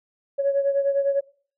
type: beating tone pair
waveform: sine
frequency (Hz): 555 / 564.9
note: C#5 / C#5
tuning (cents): +2 / +33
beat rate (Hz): 9.9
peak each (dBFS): -19 / -25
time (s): 0.38-1.21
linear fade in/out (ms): 20
effects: noise-tail reverb RT60 0.5 s tail -23 dB re dry + tanh soft clip ceiling -13 dBFS